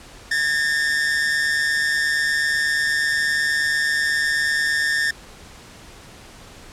45% pulse tone pair together, 1661.2 / 1809.5 Hz, G#6 / A6, 0 / +48 cents, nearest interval minor second, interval 148 cents, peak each -25 / -19 dBFS, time 0.31-5.11 s, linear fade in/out 5 ms, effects pink hiss -43 dBFS RMS until 6.72 s + low-pass 9000 Hz 12 dB/octave

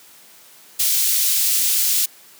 white high-pass noise, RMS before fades -18 dBFS, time 0.79-2.06 s, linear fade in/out 10 ms, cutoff 3700 Hz, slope 12 dB/octave, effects white hiss -47 dBFS RMS until 2.39 s + high-pass 150 Hz 12 dB/octave

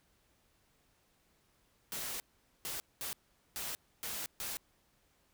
white noise bursts at uneven times, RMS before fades -40 dBFS, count 6, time 1.92-2.2 / 2.65-2.8 / 3.01-3.13 / 3.56-3.75 / 4.03-4.26 / 4.4-4.57 s, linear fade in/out 0 ms, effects pink hiss -72 dBFS RMS until 5.33 s

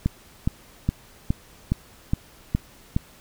click train, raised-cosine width 5 ms, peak -8 dBFS, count 8, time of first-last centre 0.06-2.965 s, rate 2.41 Hz, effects pink hiss -51 dBFS RMS until 3.2 s

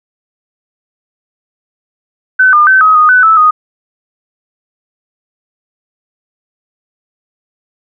sine tone with pitch steps, 1517 / 1206 / 1535 / 1268 / 1237 / 1499 / 1310 / 1242 Hz, F#6 / D6 / G6 / D#6 / D#6 / F#6 / E6 / D#6, +43 / +46 / -37 / +32 / -10 / +22 / -11 / -3 cents, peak -3 dBFS, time 2.39-3.51 s, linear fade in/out 10 ms, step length 140 ms, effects none

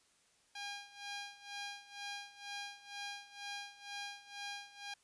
10% pulse tone with tremolo, 810 Hz, G#5, 43 cents flat, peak -33 dBFS, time 0.55-4.94 s, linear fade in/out 5 ms, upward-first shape sine, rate 2.1 Hz, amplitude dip 85%, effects white hiss -71 dBFS RMS until 5.03 s + resampled to 22050 Hz

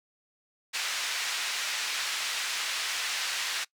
pink band-pass noise, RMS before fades -32 dBFS, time 0.73-3.65 s, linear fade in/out 20 ms, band 1800 to 6300 Hz, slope 12 dB/octave, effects noise-tail reverb RT60 0.1 s tail -22 dB re dry

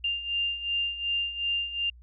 sine beating tone pair, 2794 / 2796.7 Hz, F7 / F7, 0 / +2 cents, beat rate 2.7 Hz, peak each -33 / -28 dBFS, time 0.04-1.9 s, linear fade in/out 5 ms, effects added 60 Hz sine -48 dBFS peak until 2.02 s

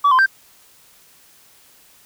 sine tone with pitch steps, 1145 / 1032 / 1570 Hz, D6 / C6 / G6, -44 / -24 / +2 cents, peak -8 dBFS, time 0.04-0.262 s, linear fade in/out 10 ms, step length 74 ms, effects tanh soft clip ceiling -9 dBFS + white hiss -51 dBFS RMS until 2.05 s

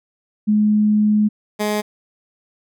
sine / 15% pulse tone pair in turn, 211.2 / 210.1 Hz, G#3 / G#3, +29 / +20 cents, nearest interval unison, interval 9 cents, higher first, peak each -12 dBFS, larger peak neither, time 0.47-1.29 / 1.59-1.82 s, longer first, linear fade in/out 20 ms, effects none

